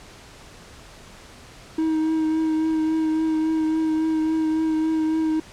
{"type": "tone with vibrato", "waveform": "triangle", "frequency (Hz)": 316.5, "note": "D#4", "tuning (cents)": 30, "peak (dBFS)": -17, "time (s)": [1.78, 5.4], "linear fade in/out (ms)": 5, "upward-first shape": "triangle", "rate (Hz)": 3.6, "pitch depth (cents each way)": 21, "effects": ["pink hiss -45 dBFS RMS until 5.52 s", "low-pass 8000 Hz 12 dB/octave"]}